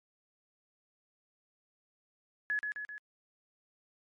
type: tone with echo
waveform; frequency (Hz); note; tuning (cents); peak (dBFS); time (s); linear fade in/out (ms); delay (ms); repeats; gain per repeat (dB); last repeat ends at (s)
sine; 1697; G#6; +37; -29; 2.5-2.59; 0; 130; 3; -4; 2.98
effects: MP3 48 kbps